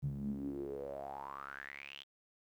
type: tone with band-pass filter sweep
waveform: sawtooth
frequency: 69.3 Hz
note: C#2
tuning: in tune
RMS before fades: -43 dBFS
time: 0.02-2.04 s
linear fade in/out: 20 ms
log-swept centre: 140 to 3300 Hz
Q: 8.8
effects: 12-bit